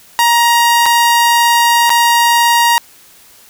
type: tone with dropouts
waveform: sawtooth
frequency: 942 Hz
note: A#5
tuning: 18 cents sharp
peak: -4 dBFS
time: 0.19-2.78 s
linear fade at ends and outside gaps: 0 ms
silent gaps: 0.858-0.862 / 1.895-1.902 s
effects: white hiss -43 dBFS RMS until 3.49 s